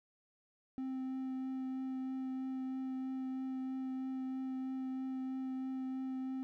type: tone with vibrato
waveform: triangle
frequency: 261.6 Hz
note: C4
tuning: in tune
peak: -35 dBFS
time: 0.78-6.43 s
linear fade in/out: 0 ms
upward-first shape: triangle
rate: 3.1 Hz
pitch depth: 10 cents each way
effects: none